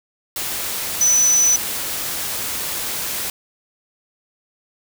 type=tone in noise; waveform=sine; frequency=5990 Hz; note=F#8; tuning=20 cents sharp; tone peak=-12 dBFS; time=1.01-1.56 s; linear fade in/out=2 ms; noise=white; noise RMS=-25 dBFS; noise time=0.36-3.3 s; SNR=+10 dB; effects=none